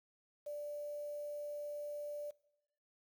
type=tone with quantisation; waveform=sine; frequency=587.3 Hz; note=D5; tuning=in tune; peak=-40 dBFS; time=0.46-2.31 s; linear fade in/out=10 ms; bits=10; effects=noise-tail reverb RT60 0.9 s tail -21 dB re dry